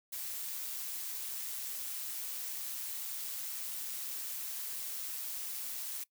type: noise with amplitude modulation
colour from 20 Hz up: blue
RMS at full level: -39 dBFS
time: 0.12-6.04 s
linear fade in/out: 10 ms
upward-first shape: sine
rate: 129 Hz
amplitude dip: 25%
effects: noise-tail reverb RT60 0.1 s tail -20 dB re dry